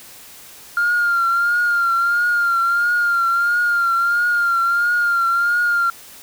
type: tone with vibrato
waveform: sine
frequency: 1400 Hz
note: F6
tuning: 4 cents sharp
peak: -13 dBFS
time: 0.77-5.9 s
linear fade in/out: 2 ms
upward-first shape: triangle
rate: 1.5 Hz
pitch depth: 50 cents each way
effects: tanh soft clip ceiling -11 dBFS + white hiss -41 dBFS RMS until 6.22 s